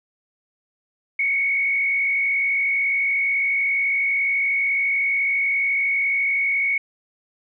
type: tone with frequency modulation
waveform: sine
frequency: 2217 Hz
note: C#7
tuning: in tune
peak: -18 dBFS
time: 1.19-6.78 s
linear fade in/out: 5 ms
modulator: 51.9 Hz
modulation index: 0.89
effects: none